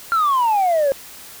sine exponential sweep, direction down, 1396.9 to 535 Hz, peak -12 dBFS, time 0.12-0.92 s, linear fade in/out 0 ms, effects tanh soft clip ceiling -12 dBFS + white hiss -39 dBFS RMS until 1.4 s

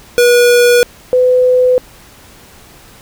square / sine tone pair in turn, 484 / 503.8 Hz, B4 / B4, -35 / +34 cents, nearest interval minor second, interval 69 cents, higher second, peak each -6 / -6 dBFS, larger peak neither, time 0.18-0.83 / 1.13-1.78 s, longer neither, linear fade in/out 0 ms, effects pink hiss -40 dBFS RMS until 3.01 s

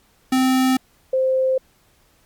square / sine tone pair in turn, 259.6 / 522.4 Hz, C4 / C5, -13 / -3 cents, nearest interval octave, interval 1210 cents, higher second, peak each -15 dBFS, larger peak neither, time 0.32-0.77 / 1.13-1.58 s, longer neither, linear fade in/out 5 ms, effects pink hiss -58 dBFS RMS until 2.25 s + MP3 96 kbps

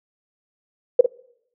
sine tone with echo, 493.9 Hz, B4, in tune, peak -5 dBFS, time 0.99-1.01 s, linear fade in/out 5 ms, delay 52 ms, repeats 1, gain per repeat -9 dB, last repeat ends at 1.062 s, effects noise-tail reverb RT60 0.8 s tail -25 dB re dry

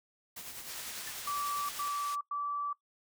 white noise with tremolo, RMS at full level -43 dBFS, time 0.36-1.89 s, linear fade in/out 10 ms, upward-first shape sine, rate 10 Hz, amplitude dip 45%
white band-pass noise, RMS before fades -45 dBFS, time 0.68-2.16 s, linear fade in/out 20 ms, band 930 to 9200 Hz, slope 12 dB/octave
sine tone with exponential decay, 1760 Hz, A6, in tune, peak -40 dBFS, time 1.07-1.15 s, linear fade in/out 5 ms, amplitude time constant 16 ms
sine tone bursts, 1158 Hz, D6, 25 cents flat, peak -32 dBFS, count 3, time 1.27-2.73 s, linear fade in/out 5 ms, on 420 ms, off 100 ms
effects noise-tail reverb RT60 0.1 s tail -20 dB re dry

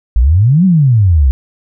sine exponential two-way sweep, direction up then down, 52.5 to 195 to 61.7 Hz, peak -5 dBFS, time 0.16-1.31 s, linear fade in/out 0 ms, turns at 0.65 s, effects none

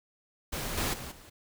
pink noise with level steps, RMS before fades -35 / -30 / -41 / -52 dBFS, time 0.52-1.3 s, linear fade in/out 10 ms, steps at 0.77 / 0.93 / 1.11 s, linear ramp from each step 10 ms, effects none

